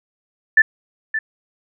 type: tone with echo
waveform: sine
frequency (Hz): 1760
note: A6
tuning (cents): 0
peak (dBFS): -7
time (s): 0.57-0.62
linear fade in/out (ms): 5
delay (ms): 570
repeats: 1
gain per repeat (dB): -11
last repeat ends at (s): 1.19
effects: none